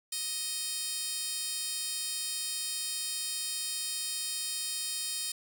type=tone with high-pass filter; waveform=10% pulse; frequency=625 Hz; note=D#5; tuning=8 cents sharp; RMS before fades=-35 dBFS; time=0.12-5.32 s; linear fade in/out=5 ms; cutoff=6000 Hz; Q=2.6; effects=none